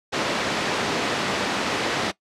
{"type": "band-pass noise", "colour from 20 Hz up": "pink", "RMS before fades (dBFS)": -25, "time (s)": [0.12, 2.12], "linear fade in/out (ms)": 20, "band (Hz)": [230, 4500], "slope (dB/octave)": 12, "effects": ["noise-tail reverb RT60 0.1 s tail -19 dB re dry", "low-pass 10000 Hz 12 dB/octave"]}